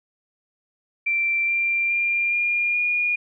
sine tone with pitch steps, 2351 / 2371 / 2392 / 2413 / 2434 Hz, D7 / D7 / D7 / D7 / D#7, +1 / +16 / +31 / +46 / -39 cents, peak -19 dBFS, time 1.06-3.16 s, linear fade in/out 10 ms, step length 420 ms, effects none

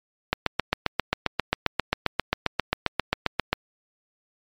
click train, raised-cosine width 0.3 ms, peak -4 dBFS, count 25, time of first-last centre 0.33-3.53 s, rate 7.5 Hz, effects MP3 96 kbps

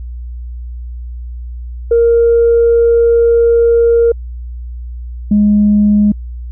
sine tone pair in turn, 466.2 / 207.7 Hz, A#4 / G#3, 0 / 0 cents, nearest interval octave + major second, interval 1400 cents, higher first, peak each -5 dBFS, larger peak neither, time 1.91-4.12 / 5.31-6.12 s, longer first, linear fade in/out 5 ms, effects tanh soft clip ceiling -2 dBFS + added 60 Hz sine -22 dBFS peak until 6.51 s

